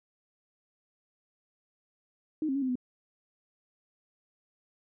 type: tone with pitch steps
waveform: sine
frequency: 310.4 / 267.6 / 278.7 / 259 / 250.1 Hz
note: D#4 / C4 / C#4 / C4 / B3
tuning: -4 / +39 / +9 / -17 / +22 cents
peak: -27 dBFS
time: 2.42-2.755 s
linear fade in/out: 2 ms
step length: 67 ms
effects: none